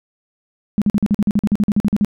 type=tone bursts; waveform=sine; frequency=206.5 Hz; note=G#3; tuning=10 cents flat; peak=-11 dBFS; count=16; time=0.78-2.047 s; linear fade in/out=0 ms; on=37 ms; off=45 ms; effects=none